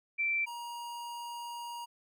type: tone pair in turn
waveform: sine / square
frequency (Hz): 2341 / 948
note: D7 / A#5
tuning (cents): -6 / +29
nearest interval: octave + major third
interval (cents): 1565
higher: first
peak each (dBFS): -28 / -40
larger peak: first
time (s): 0.18-0.46 / 0.46-1.86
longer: second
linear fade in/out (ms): 20
effects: none